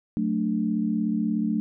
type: chord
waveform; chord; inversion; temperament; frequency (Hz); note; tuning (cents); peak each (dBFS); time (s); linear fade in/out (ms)
sine; D major; first; just; 183.54 / 220.2 / 293.7; F#3 / A3 / D4; -14 / +2 / 0; -29 / -24 / -29; 0.17-1.6; 0
effects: none